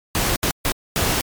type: noise bursts at uneven times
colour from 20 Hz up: pink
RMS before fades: -20 dBFS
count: 4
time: 0.15-0.36 / 0.43-0.51 / 0.65-0.72 / 0.96-1.21 s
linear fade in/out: 0 ms
effects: MP3 96 kbps